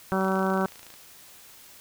harmonic tone, 190.5 Hz, G3, 49 cents flat, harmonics 1 / 2 / 3 / 4 / 5 / 6 / 7 / 8, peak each -26 / -29 / -31 / -32 / -33 / -34 / -34 / -35 dBFS, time 0.12-0.66 s, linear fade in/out 0 ms
click train, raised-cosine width 0.2 ms, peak -29 dBFS, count 21, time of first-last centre 0.21-0.94 s, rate 27.4 Hz
effects white hiss -50 dBFS RMS until 1.8 s

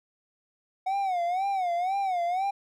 triangle tone with vibrato, 740 Hz, F#5, in tune, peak -23 dBFS, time 0.86-2.51 s, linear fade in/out 10 ms, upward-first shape sine, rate 2 Hz, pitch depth 130 cents each way, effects none

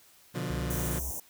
sawtooth chord, B diminished, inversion none, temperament just, 123.47 / 148.16 / 177.8 Hz, B2 / D3 / F3, 0 / +16 / +31 cents, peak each -32 dBFS, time 0.34-1 s, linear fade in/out 20 ms
sine tone, 65.41 Hz, C2, in tune, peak -34 dBFS, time 0.5-1.11 s, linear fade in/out 5 ms
white band-stop noise, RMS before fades -37 dBFS, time 0.7-1.2 s, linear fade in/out 5 ms, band 1000 to 5700 Hz, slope 96 dB/octave
effects white hiss -59 dBFS RMS until 1.29 s

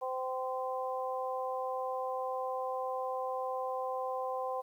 harmonic tone, 258.2 Hz, C4, 23 cents flat, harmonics 2 / 3 / 4, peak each -36 / -38 / -39 dBFS, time 0.01-4.62 s, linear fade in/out 20 ms, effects 11-bit

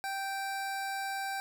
25% pulse tone, 782 Hz, G5, 4 cents flat, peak -30 dBFS, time 0.04-1.4 s, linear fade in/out 0 ms, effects none

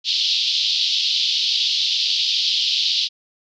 pink band-pass noise, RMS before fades -20 dBFS, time 0.04-3.09 s, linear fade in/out 50 ms, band 3100 to 4900 Hz, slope 48 dB/octave, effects none

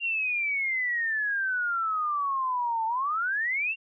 sine exponential two-way sweep, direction down then up, 2794 to 880 to 2794 Hz, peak -25 dBFS, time 0-3.76 s, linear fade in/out 50 ms, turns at 2.86 s, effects none

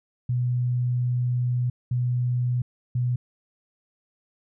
sine tone bursts at uneven times, 123.47 Hz, B2, in tune, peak -21 dBFS, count 3, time 0.29-1.7 / 1.91-2.62 / 2.95-3.16 s, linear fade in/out 5 ms, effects none

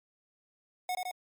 square tone with echo, 731 Hz, F#5, 21 cents flat, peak -31 dBFS, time 0.89-0.95 s, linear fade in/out 2 ms, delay 81 ms, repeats 2, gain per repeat -2 dB, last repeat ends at 1.112 s, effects MP3 96 kbps

